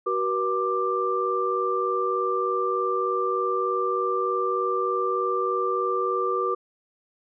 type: tone cluster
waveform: sine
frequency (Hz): 377.2 / 480.5 / 1182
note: F#4 / B4 / D6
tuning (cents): +33 / -48 / +11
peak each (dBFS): -27 / -28 / -25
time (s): 0.06-6.55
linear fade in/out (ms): 10
effects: none